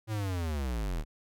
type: linear sweep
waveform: square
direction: down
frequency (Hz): 112.2 to 34.65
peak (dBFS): -31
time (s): 0.07-1.05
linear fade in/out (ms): 50
effects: none